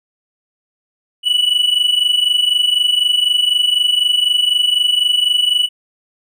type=tone pair together; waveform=triangle; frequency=2948 / 2972 Hz; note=F#7 / F#7; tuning=-7 / +7 cents; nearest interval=unison; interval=14 cents; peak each=-12 / -15 dBFS; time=1.23-5.69 s; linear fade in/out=50 ms; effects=none